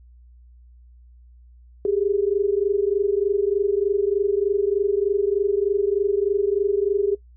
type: tone pair together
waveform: sine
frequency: 392 / 415.3 Hz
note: G4 / G#4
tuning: 0 / 0 cents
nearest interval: minor second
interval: 100 cents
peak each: -21 dBFS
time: 1.85-7.15 s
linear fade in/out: 2 ms
effects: noise-tail reverb RT60 0.1 s tail -18 dB re dry + added 60 Hz sine -46 dBFS peak until 7.36 s